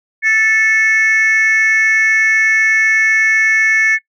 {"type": "tone pair together", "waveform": "sine", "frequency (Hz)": [1760, 2196], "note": ["A6", "C#7"], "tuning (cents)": [0, -17], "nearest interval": "major third", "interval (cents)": 383, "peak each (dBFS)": -10, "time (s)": [0.22, 3.99], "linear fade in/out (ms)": 50, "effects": ["noise-tail reverb RT60 0.1 s tail -20 dB re dry", "tanh soft clip ceiling -6 dBFS"]}